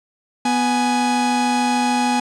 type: tone pair together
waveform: 45% pulse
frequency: 246.9 / 834.1 Hz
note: B3 / G#5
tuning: 0 / +7 cents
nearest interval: octave + major sixth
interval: 2107 cents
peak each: -19 dBFS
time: 0.45-2.2 s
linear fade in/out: 5 ms
effects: resampled to 22050 Hz